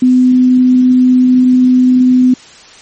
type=tone; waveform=sine; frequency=253 Hz; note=B3; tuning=42 cents sharp; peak=-4 dBFS; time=0.02-2.34 s; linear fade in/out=5 ms; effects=white hiss -37 dBFS RMS until 2.81 s + MP3 32 kbps